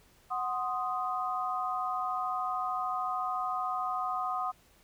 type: chord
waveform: sine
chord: C diminished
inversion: second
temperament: equal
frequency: 740 / 1046.5 / 1244.5 Hz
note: Gb5 / C6 / Eb6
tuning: 0 / 0 / 0 cents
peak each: -34 / -37 / -33 dBFS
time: 0.3-4.52 s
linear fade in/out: 20 ms
effects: pink hiss -63 dBFS RMS until 4.83 s